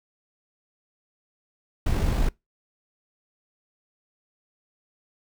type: noise with amplitude modulation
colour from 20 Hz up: brown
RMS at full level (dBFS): -21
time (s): 1.86-2.29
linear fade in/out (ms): 5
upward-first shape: sine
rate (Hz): 49.9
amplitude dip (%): 35
effects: noise-tail reverb RT60 0.2 s tail -24 dB re dry